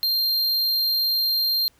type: tone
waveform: square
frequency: 4186 Hz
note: C8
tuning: in tune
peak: -20 dBFS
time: 0.03-1.68 s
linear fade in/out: 0 ms
effects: pink hiss -60 dBFS RMS until 1.79 s